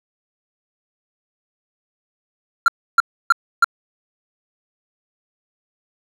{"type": "tone bursts", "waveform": "triangle", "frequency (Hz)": 1379, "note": "F6", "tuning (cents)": -22, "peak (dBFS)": -6, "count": 4, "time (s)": [2.66, 3.644], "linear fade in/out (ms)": 2, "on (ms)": 21, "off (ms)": 300, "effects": []}